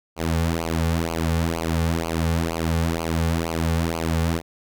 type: tone with flanger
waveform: sawtooth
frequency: 82.41 Hz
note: E2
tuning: in tune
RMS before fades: -23 dBFS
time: 0.16-4.42 s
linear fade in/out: 50 ms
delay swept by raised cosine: 0.54 to 3.14 ms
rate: 2.1 Hz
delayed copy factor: -0.9
effects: none